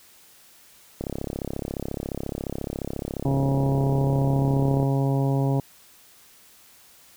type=click train; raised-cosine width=2 ms; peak=-16 dBFS; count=132; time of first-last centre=1.01-4.829 s; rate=34.3 Hz
type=harmonic tone; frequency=136.8 Hz; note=C#3; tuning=23 cents flat; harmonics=1 / 2 / 3 / 4 / 5 / 6 / 7; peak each=-21 / -27 / -31 / -33 / -35 / -37 / -38 dBFS; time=3.25-5.6 s; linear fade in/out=2 ms
effects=white hiss -53 dBFS RMS until 7.16 s